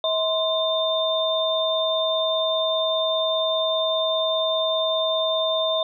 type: tone cluster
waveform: sine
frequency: 641 / 1043 / 3605 Hz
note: E5 / C6 / A7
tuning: -49 / -6 / +41 cents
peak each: -22 / -30 / -24 dBFS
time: 0.04-5.83 s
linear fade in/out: 2 ms
effects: none